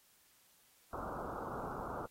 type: low-pass noise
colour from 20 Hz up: white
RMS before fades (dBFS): -43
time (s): 0.93-2.06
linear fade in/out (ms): 2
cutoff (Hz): 1400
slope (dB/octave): 96
effects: white hiss -68 dBFS RMS until 2.1 s + AAC 48 kbps